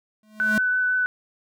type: tone with exponential growth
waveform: square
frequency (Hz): 214.5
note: A3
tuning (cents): -44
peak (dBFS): -20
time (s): 0.23-0.58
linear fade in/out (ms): 2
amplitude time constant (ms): 76
type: tone with vibrato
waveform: sine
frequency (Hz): 1500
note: F#6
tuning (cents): +23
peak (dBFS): -19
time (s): 0.4-1.06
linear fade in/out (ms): 0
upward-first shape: triangle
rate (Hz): 5.9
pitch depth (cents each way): 11
effects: none